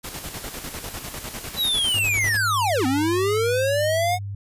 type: noise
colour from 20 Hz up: white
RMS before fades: -38 dBFS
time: 0.03-2 s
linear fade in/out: 20 ms
type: noise with tremolo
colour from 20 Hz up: pink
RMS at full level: -33 dBFS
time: 0.04-2.37 s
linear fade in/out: 5 ms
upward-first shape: square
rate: 10 Hz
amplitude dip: 70%
type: linear two-way sweep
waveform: square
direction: down then up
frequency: 4008 to 250 to 734 Hz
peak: -20 dBFS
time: 1.56-4.19 s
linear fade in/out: 50 ms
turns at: 2.86 s
type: tone with vibrato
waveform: sine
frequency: 101.4 Hz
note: G#2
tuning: 41 cents flat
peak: -28 dBFS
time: 1.94-4.35 s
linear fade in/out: 5 ms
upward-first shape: square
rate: 0.76 Hz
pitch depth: 25 cents each way
effects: resampled to 32000 Hz